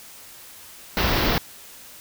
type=band-stop noise; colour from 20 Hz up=pink; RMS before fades=-21 dBFS; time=0.97-1.38 s; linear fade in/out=0 ms; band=5400 to 14000 Hz; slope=48 dB/octave; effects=white hiss -44 dBFS RMS until 2 s